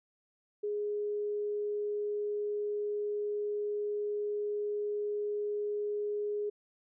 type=tone; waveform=sine; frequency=415.3 Hz; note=G#4; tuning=in tune; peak=-31 dBFS; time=0.63-6.5 s; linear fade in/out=10 ms; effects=none